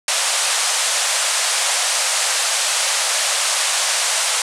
white band-pass noise, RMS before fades -19 dBFS, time 0.08-4.42 s, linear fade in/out 2 ms, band 530 to 9700 Hz, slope 48 dB/octave, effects none

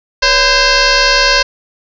sine tone with frequency modulation, 1616 Hz, G#6, 48 cents flat, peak -7 dBFS, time 0.22-1.43 s, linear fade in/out 10 ms, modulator 527 Hz, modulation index 7, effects none

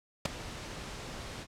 pink noise with ADSR envelope, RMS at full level -25 dBFS, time 0.25-1.47 s, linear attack 7 ms, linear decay 7 ms, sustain -17 dB, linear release 55 ms, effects low-pass 7000 Hz 12 dB/octave

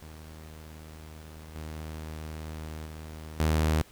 sawtooth tone with level steps, 78.2 Hz, D#2, 9 cents sharp, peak -40 / -33 / -36 / -19 dBFS, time 0.02-3.82 s, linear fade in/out 5 ms, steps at 1.55 / 2.86 / 3.4 s, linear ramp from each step 2 ms, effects pink hiss -55 dBFS RMS until 3.91 s

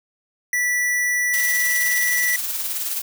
square tone, 1962 Hz, B6, 12 cents flat, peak -19 dBFS, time 0.53-2.36 s, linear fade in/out 2 ms
blue noise with tremolo, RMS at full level -24 dBFS, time 1.33-3.02 s, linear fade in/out 10 ms, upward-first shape sine, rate 19 Hz, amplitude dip 40%
effects none

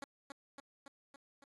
10% pulse tone with echo, 278 Hz, C#4, 5 cents sharp, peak -34 dBFS, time 0.02-0.04 s, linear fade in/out 2 ms, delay 280 ms, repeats 5, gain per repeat -3 dB, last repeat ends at 1.44 s, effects AAC 32 kbps

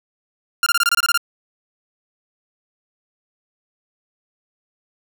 sawtooth tone bursts, 1396 Hz, F6, 1 cent flat, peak -10 dBFS, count 10, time 0.63-1.176 s, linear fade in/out 2 ms, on 33 ms, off 24 ms, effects none

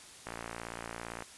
click train, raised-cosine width 0.5 ms, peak -24 dBFS, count 56, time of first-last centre 0.27-1.223 s, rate 57.7 Hz, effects white hiss -52 dBFS RMS until 1.37 s + resampled to 24000 Hz

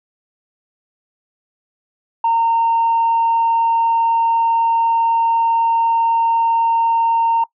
sine tone, 918 Hz, A#5, 27 cents flat, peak -11 dBFS, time 2.24-7.44 s, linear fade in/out 5 ms, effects noise-tail reverb RT60 0.1 s tail -21 dB re dry + tanh soft clip ceiling -9 dBFS

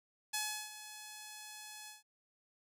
5% pulse tone with ADSR envelope, 851 Hz, G#5, 42 cents sharp, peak -22 dBFS, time 0.33-2.03 s, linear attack 13 ms, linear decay 350 ms, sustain -14 dB, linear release 150 ms, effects none

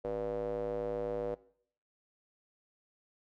square tone with band-pass filter, 53.9 Hz, A1, 35 cents flat, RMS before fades -36 dBFS, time 0.04-1.35 s, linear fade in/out 10 ms, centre 520 Hz, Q 5.8, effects noise-tail reverb RT60 0.6 s tail -20 dB re dry

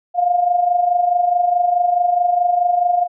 sine tone with amplitude modulation, 708 Hz, F5, 23 cents sharp, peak -10 dBFS, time 0.14-3.08 s, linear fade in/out 50 ms, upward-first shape sine, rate 24.7 Hz, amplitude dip 65%, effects none

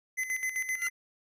square tone with tremolo, 2037 Hz, C7, 47 cents flat, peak -29 dBFS, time 0.17-0.9 s, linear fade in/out 20 ms, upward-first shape square, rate 7.7 Hz, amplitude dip 65%
sawtooth tone with exponential growth, 1396.9 Hz, F6, in tune, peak -30 dBFS, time 0.74-0.87 s, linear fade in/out 0 ms, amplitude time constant 28 ms
effects resampled to 32000 Hz

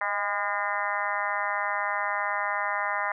harmonic tone with a mistuned harmonic, 203.2 Hz, G#3, 38 cents flat, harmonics 3 / 4 / 5 / 6 / 7 / 8 / 9 / 10, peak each -36 / -33 / -32 / -34 / -35 / -38 / -32 / -36 dBFS, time 0.01-3.12 s, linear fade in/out 2 ms, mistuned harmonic 3, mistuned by +40 cents, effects none

